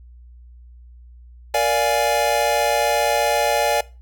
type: chord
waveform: square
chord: Bb dominant seventh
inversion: none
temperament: equal with one note detuned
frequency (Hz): 466.2 / 583.6 / 698.5 / 830.6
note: Bb4 / D5 / F5 / Ab5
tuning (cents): 0 / -11 / 0 / 0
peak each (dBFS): -26 / -21 / -24 / -22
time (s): 1.54-3.81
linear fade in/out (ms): 5
effects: noise-tail reverb RT60 0.3 s tail -21 dB re dry + added 60 Hz sine -41 dBFS peak until 4.01 s